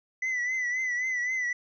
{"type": "tone with vibrato", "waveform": "triangle", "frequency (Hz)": 2000, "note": "B6", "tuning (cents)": 21, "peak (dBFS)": -25, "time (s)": [0.22, 1.53], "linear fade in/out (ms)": 5, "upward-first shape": "triangle", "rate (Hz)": 3.8, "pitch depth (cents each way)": 70, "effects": ["resampled to 16000 Hz"]}